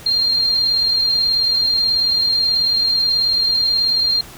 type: tone with amplitude modulation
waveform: sine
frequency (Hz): 4197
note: C8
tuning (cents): +5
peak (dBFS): -12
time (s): 0.06-4.21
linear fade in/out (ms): 5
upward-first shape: sine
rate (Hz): 38.4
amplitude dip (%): 35
effects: pink hiss -38 dBFS RMS until 4.37 s